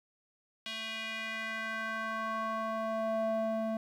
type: tone with band-pass filter sweep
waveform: square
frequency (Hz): 221.8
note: A3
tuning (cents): +14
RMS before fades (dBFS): -35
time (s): 0.66-3.77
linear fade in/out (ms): 2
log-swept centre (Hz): 3200 to 490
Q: 2.6
effects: 11-bit